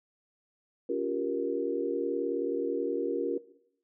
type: chord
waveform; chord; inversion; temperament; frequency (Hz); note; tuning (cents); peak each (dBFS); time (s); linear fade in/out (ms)
sine; G half-diminished seventh; second; just; 282.2 / 352.8 / 392 / 470.4; Db4 / F4 / G4 / Bb4; +31 / +18 / 0 / +16; -35 / -33 / -35 / -31; 0.89-3.38; 5
effects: noise-tail reverb RT60 0.7 s tail -17 dB re dry